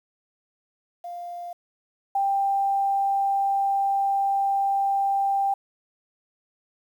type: tone pair in turn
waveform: sine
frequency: 698.5 / 789.7 Hz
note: F5 / G5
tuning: 0 / +13 cents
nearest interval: major second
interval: 213 cents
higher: second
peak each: -32 / -20 dBFS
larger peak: second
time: 1.04-1.53 / 2.15-5.54 s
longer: second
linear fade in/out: 5 ms
effects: 9-bit